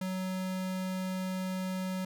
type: tone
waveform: square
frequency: 186.5 Hz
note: F#3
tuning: 14 cents sharp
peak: -33 dBFS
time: 0.01-2.05 s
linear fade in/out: 5 ms
effects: none